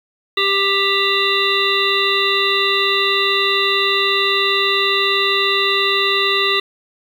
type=harmonic tone with a mistuned harmonic; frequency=394.6 Hz; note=G4; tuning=11 cents sharp; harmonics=1 / 3 / 5 / 7 / 9 / 10; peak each=-21 / -21 / -21 / -21 / -21 / -21 dBFS; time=0.37-6.6 s; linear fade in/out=5 ms; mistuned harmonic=9; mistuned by=+21 cents; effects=7-bit